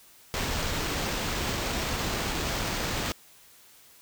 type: noise with sample-and-hold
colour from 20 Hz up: pink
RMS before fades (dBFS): -30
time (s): 0.34-3.12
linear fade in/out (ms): 0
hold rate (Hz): 11025
effects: white hiss -55 dBFS RMS until 4.01 s